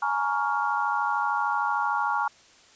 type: chord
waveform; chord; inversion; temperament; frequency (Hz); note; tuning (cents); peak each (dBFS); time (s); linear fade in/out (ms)
sine; Bb minor seventh; third; just; 839.1 / 932.3 / 1118.8 / 1398.5; Ab5 / Bb5 / Db6 / F6; +18 / 0 / +16 / +2; -28 / -29 / -29 / -29; 0.02-2.28; 5
effects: white hiss -55 dBFS RMS until 2.75 s + resampled to 16000 Hz